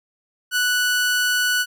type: tone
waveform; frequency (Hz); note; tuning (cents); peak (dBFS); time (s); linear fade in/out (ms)
sawtooth; 1480; F#6; 0; -14; 0.51-1.66; 50
effects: none